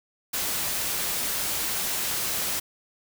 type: noise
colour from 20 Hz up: white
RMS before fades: -28 dBFS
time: 0.33-2.6 s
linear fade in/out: 10 ms
effects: none